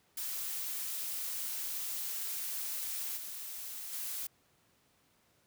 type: noise with level steps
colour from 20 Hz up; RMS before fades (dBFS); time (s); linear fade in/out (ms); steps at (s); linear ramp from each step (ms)
blue; -38 / -43 / -39; 0.17-4.27; 5; 3.16 / 3.92; 20
effects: pink hiss -70 dBFS RMS until 5.46 s + high-pass 80 Hz 12 dB/octave